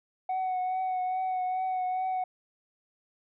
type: tone with vibrato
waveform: sine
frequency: 743 Hz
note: F#5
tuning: 7 cents sharp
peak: -25 dBFS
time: 0.29-2.24 s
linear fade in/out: 5 ms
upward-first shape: triangle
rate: 2.4 Hz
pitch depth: 25 cents each way
effects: tanh soft clip ceiling -26 dBFS